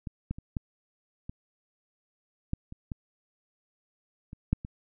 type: clicks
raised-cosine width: 5 ms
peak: -23 / -19 / -29 / -18 / -25 / -16 / -29 / -22 / -29 / -11 / -25 dBFS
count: 11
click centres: 0.072 / 0.31 / 0.385 / 0.568 / 1.295 / 2.534 / 2.724 / 2.918 / 4.331 / 4.53 / 4.649 s
effects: none